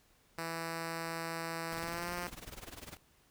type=tone with pitch glide; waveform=5% pulse; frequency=165.1 to 175.93 Hz; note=E3 to F3; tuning=+3 to +13 cents; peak=-26 dBFS; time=0.38-2.27 s; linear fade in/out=2 ms; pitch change=+110 cents; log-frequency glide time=1.77-2.14 s
type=noise with tremolo; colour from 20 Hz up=pink; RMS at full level=-45 dBFS; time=1.72-2.97 s; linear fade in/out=0 ms; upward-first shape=sine; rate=20 Hz; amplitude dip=85%
effects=pink hiss -68 dBFS RMS until 3.3 s